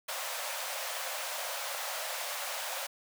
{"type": "high-pass noise", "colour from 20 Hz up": "pink", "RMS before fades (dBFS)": -37, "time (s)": [0.08, 2.87], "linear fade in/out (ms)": 10, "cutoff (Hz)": 520, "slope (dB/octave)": 96, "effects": []}